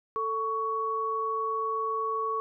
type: tone pair together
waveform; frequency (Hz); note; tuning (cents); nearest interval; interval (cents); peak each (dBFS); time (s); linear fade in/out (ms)
sine; 443.7 / 1118; A4 / C#6; +14 / +14; octave + major third; 1600; -33 / -28; 0.16-2.4; 0
effects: none